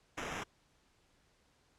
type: noise with sample-and-hold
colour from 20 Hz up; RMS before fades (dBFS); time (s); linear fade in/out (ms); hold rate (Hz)
blue; -41; 0.17-0.44; 10; 4410
effects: pink hiss -71 dBFS RMS until 1.78 s + low-pass 8000 Hz 12 dB/octave